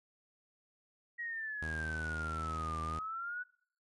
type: exponential two-way sweep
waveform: sine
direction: down then up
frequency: 1909 to 1180 to 1491 Hz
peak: -37 dBFS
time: 1.18-3.44 s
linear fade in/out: 20 ms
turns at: 2.81 s
type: tone with pitch glide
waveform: sawtooth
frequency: 79.2 to 79.66 Hz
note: D#2 to D#2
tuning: +31 to +41 cents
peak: -35 dBFS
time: 1.62-2.99 s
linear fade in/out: 5 ms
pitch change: +10 cents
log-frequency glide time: 2.28-2.39 s
effects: noise-tail reverb RT60 0.6 s tail -24 dB re dry + MP3 48 kbps